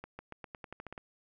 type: accelerating click train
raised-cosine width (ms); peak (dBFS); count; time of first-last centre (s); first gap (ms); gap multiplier
0.5; -28; 11; 0.04-0.978; 150; 0.89
effects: none